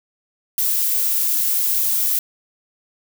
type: noise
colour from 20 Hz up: violet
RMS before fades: -19 dBFS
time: 0.58-2.19 s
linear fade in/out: 2 ms
effects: none